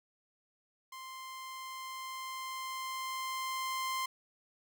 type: tone with level ramp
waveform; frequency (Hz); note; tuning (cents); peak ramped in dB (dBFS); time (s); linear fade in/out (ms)
sawtooth; 1046.5; C6; 0; -41 to -29; 0.92-4.06; 5
effects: none